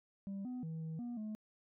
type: tone with pitch steps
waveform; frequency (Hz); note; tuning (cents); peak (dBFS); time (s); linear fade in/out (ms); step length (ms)
sine; 196.6 / 250.5 / 161.2 / 160.2 / 240.4 / 214.6; G3 / B3 / E3 / E3 / B3 / A3; +5 / +25 / -38 / -49 / -46 / -43; -37; 0.27-1.35; 0; 180
effects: tanh soft clip ceiling -39 dBFS